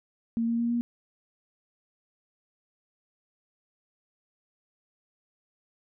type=tone with pitch steps; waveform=sine; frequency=230 / 232.5 / 235.1 / 237.7 Hz; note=A#3 / A#3 / A#3 / A#3; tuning=-23 / -4 / +15 / +34 cents; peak=-24 dBFS; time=0.37-0.81 s; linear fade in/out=0 ms; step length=110 ms; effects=none